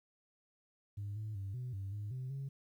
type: tone with pitch steps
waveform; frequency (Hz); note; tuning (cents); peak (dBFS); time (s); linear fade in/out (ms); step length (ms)
sine; 101.7 / 107.6 / 97.7 / 125.5 / 97.5 / 103.7 / 128.9 / 136.9; G#2 / A2 / G2 / B2 / G2 / G#2 / C3 / C#3; -36 / -38 / -5 / +28 / -9 / -2 / -26 / -21; -37; 0.97-2.49; 10; 190
effects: tanh soft clip ceiling -36 dBFS + 12-bit